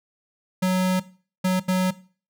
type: tone bursts at uneven times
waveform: square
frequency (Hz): 185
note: F#3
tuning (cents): 0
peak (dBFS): -19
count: 3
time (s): 0.62-1 / 1.44-1.6 / 1.68-1.91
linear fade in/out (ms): 10
effects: noise-tail reverb RT60 0.4 s tail -18 dB re dry